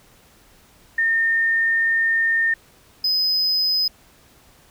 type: tone pair in turn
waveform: sine / triangle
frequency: 1821 / 5036 Hz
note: A#6 / D#8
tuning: -41 / +20 cents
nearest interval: octave + tritone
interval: 1761 cents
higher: second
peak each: -16 dBFS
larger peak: neither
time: 0.98-2.54 / 3.04-3.88 s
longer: first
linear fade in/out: 5 ms
effects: pink hiss -53 dBFS RMS until 4.7 s